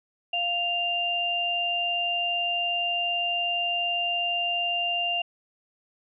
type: tone pair together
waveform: sine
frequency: 698.6 / 2792 Hz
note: F5 / F7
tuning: 0 / -1 cents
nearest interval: 2 octaves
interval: 2399 cents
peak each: -30 / -25 dBFS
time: 0.33-5.22 s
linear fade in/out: 5 ms
effects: none